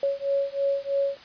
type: beating tone pair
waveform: sine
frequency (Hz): 554.4 / 557.5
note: C#5 / C#5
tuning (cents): 0 / +10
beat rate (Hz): 3.1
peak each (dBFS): -26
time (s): 0.03-1.17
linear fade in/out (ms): 2
effects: white hiss -47 dBFS RMS until 1.24 s + resampled to 11025 Hz